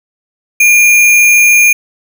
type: tone with sample-and-hold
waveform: sine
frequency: 2407 Hz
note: D7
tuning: 42 cents sharp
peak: -3 dBFS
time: 0.6-1.73 s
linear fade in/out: 5 ms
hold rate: 8820 Hz
effects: none